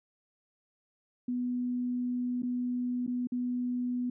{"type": "tone with dropouts", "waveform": "sine", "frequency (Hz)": 246.9, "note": "B3", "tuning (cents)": 0, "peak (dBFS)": -29, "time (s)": [1.28, 4.1], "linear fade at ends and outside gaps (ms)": 5, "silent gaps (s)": [[2.422, 2.431], [3.066, 3.076], [3.272, 3.32]], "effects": []}